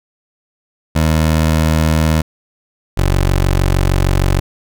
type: tone pair in turn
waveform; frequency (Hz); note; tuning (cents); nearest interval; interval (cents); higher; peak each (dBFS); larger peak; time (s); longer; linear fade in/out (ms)
20% pulse; 79 / 46.51; D#2 / F#1; +27 / +10; major sixth; 917; first; -6; neither; 0.95-2.22 / 2.97-4.4; second; 10
effects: none